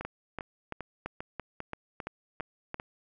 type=two click trains; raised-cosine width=0.5 ms; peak=-20 / -22 dBFS; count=9 / 8; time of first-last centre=0.05-2.744 / 0.01-2.799 s; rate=2.97 / 2.51 Hz; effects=none